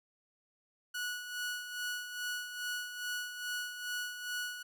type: tone with tremolo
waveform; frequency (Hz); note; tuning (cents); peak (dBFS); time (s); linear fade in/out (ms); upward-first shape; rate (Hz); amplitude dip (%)
sawtooth; 1467; F#6; -15; -31; 0.94-4.63; 10; sine; 2.4; 60
effects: none